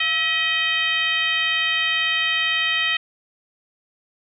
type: tone with frequency modulation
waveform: sine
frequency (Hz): 2516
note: D#7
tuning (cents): +19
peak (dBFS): -18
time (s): 0-2.97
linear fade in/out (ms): 5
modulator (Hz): 605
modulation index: 1.5
effects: none